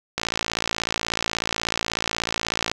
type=click train; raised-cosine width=0.2 ms; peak=-5 dBFS; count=144; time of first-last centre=0.18-2.715 s; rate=56.4 Hz; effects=none